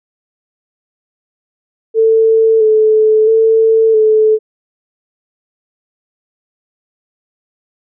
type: tone with vibrato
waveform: sine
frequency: 440 Hz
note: A4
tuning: in tune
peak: -6 dBFS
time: 1.94-4.39 s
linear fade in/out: 50 ms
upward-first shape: square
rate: 0.75 Hz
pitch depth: 24 cents each way
effects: none